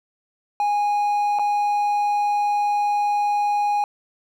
triangle tone with dropouts, 825 Hz, G#5, 12 cents flat, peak -16 dBFS, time 0.6-3.84 s, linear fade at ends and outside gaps 1 ms, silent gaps 1.388-1.394 s, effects none

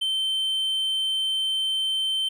triangle tone, 3100 Hz, G7, 20 cents flat, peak -21 dBFS, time 0.01-2.29 s, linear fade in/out 10 ms, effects none

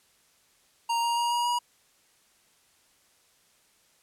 square tone with pitch steps, 932.3 / 939.9 / 947.5 / 955.2 / 963 Hz, A#5 / A#5 / A#5 / A#5 / B5, 0 / +14 / +28 / +42 / -44 cents, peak -25 dBFS, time 0.89-1.59 s, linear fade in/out 10 ms, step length 140 ms, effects white hiss -64 dBFS RMS until 4.02 s + low-pass 11000 Hz 12 dB/octave

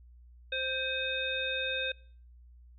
harmonic tone with a mistuned harmonic, 523.3 Hz, C5, in tune, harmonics 1 / 3 / 5 / 7, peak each -37 / -36 / -36 / -35 dBFS, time 0.52-1.92 s, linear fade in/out 5 ms, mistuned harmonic 5, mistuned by -52 cents, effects noise-tail reverb RT60 0.5 s tail -25 dB re dry + added 60 Hz sine -52 dBFS peak until 2.78 s

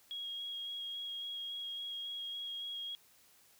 sine tone with vibrato, 3290 Hz, G#7, 17 cents flat, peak -39 dBFS, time 0.11-2.95 s, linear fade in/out 0 ms, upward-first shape square, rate 3.6 Hz, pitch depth 10 cents each way, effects white hiss -65 dBFS RMS until 3.59 s

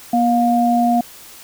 sine tone pair together, 239.9 / 708.8 Hz, A#3 / F5, +50 / +25 cents, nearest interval octave + perfect fifth, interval 1875 cents, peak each -15 dBFS, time 0.13-1.01 s, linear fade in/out 5 ms, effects white hiss -40 dBFS RMS until 1.43 s

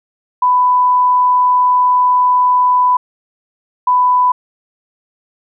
sine tone bursts at uneven times, 996 Hz, B5, 14 cents sharp, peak -8 dBFS, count 2, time 0.42-2.97 / 3.87-4.32 s, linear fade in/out 5 ms, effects none

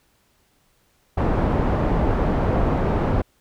pink low-pass noise, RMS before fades -20 dBFS, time 1.17-3.22 s, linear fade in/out 10 ms, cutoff 880 Hz, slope 12 dB/octave, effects pink hiss -63 dBFS RMS until 3.4 s

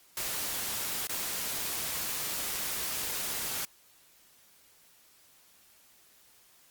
white noise with dropouts, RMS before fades -34 dBFS, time 0.17-3.65 s, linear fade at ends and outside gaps 1 ms, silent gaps 1.07-1.094 s, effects white hiss -61 dBFS RMS until 6.7 s + Opus 48 kbps

